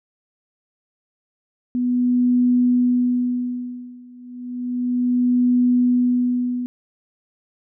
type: tone with tremolo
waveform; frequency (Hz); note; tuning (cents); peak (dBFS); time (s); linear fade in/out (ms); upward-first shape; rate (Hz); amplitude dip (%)
sine; 246.9; B3; 0; -13; 1.75-6.66; 0; sine; 0.32; 95
effects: none